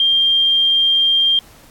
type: tone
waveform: sine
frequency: 3192 Hz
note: G7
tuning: 31 cents sharp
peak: -11 dBFS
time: 0-1.39 s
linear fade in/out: 2 ms
effects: pink hiss -46 dBFS RMS until 1.7 s + AAC 64 kbps